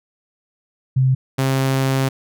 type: tone pair in turn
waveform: sine / sawtooth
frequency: 130.81 / 133.79 Hz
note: C3 / C3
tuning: 0 / +39 cents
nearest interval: unison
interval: 39 cents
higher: second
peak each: -12 dBFS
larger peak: neither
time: 0.96-1.15 / 1.38-2.09 s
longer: second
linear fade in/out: 10 ms
effects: none